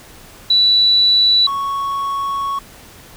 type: tone pair in turn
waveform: sine / triangle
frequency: 3951 / 1108.7 Hz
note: B7 / C#6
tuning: 0 / 0 cents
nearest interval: octave + minor seventh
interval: 2200 cents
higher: first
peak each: -9 / -16 dBFS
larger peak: first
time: 0.5-1.47 / 1.47-2.59 s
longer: second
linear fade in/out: 5 ms
effects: pink hiss -41 dBFS RMS until 3.16 s